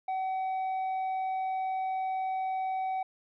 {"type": "tone with tanh clipping", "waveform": "sine", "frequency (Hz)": 757, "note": "F#5", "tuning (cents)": 39, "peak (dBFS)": -30, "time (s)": [0.08, 3.03], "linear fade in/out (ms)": 5, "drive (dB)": 4, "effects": []}